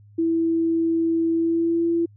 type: tone with pitch glide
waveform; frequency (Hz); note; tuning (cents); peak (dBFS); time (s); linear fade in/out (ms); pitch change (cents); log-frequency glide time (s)
sine; 329.6 to 336.7; E4 to E4; 0 to +37; -18; 0.18-2.06; 10; +37; 1.33-1.87
effects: added 103 Hz sine -47 dBFS peak until 2.16 s